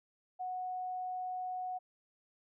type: tone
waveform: sine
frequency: 736 Hz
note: F#5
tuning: 9 cents flat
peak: -36 dBFS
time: 0.39-1.79 s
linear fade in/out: 20 ms
effects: none